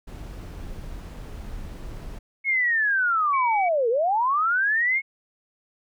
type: noise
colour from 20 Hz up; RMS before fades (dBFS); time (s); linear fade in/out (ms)
brown; -36; 0.07-2.19; 10
type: linear two-way sweep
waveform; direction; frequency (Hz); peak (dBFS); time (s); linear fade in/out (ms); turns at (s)
sine; down then up; 2200 to 440 to 2200; -19; 2.44-5.02; 50; 3.89
type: tone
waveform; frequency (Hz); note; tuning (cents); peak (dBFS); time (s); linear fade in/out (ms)
sine; 2276; C#7; +45; -28; 3.33-3.69; 10
effects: none